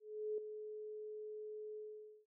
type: tone with ADSR envelope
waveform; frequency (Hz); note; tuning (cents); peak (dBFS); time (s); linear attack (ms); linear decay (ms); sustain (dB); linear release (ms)
sine; 427; G#4; +48; -36; 0-2.26; 380; 3; -9; 490
effects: none